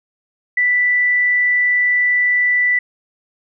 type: tone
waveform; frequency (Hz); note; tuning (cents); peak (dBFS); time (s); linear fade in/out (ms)
sine; 1975.5; B6; 0; -12; 0.57-2.79; 5
effects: none